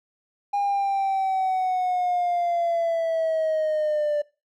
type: linear sweep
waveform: triangle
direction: down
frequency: 812 to 587.3 Hz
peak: -18 dBFS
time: 0.53-4.22 s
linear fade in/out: 10 ms
effects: noise-tail reverb RT60 0.3 s tail -23 dB re dry + tanh soft clip ceiling -16 dBFS